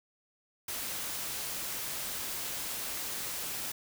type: noise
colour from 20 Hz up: white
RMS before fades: -37 dBFS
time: 0.68-3.72 s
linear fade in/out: 5 ms
effects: none